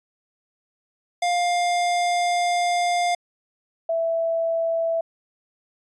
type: tone pair in turn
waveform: square / sine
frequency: 704 / 660.9 Hz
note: F5 / E5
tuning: +14 / +4 cents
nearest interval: minor second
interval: 110 cents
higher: first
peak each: -20 / -20 dBFS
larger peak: neither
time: 1.22-3.15 / 3.89-5.01 s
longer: first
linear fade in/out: 5 ms
effects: resampled to 22050 Hz